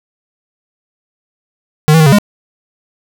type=tone with pitch steps; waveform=square; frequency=152.9 / 161.6 / 155.9 / 137.6 / 205.5 Hz; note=D#3 / E3 / D#3 / C#3 / G#3; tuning=-30 / -34 / +4 / -12 / -18 cents; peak=-5 dBFS; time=1.88-2.185 s; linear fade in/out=0 ms; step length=61 ms; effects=none